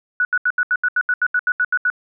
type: tone bursts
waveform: sine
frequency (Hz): 1473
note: F#6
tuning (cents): -8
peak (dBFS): -14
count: 14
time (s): 0.2-1.901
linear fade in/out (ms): 2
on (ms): 50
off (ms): 77
effects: none